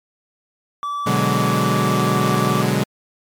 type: tone with pitch glide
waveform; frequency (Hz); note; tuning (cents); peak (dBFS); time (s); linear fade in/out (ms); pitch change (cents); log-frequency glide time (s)
triangle; 1156 to 1163.4; D6 to D6; -28 to -17; -20; 0.83-2.62; 0; +11; 1.09-2.42
type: chord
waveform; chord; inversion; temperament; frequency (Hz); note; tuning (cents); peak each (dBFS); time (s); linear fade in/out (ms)
sawtooth; G# half-diminished seventh; first; equal; 123.47 / 146.83 / 185 / 207.7; B2 / D3 / F#3 / G#3; 0 / 0 / 0 / 0; -18; 1.06-2.84; 10
effects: MP3 96 kbps